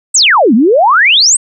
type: exponential two-way sweep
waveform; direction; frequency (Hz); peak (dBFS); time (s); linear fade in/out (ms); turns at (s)
sine; down then up; 8700 to 204.3 to 8700; -4; 0.14-1.37; 10; 0.54
effects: none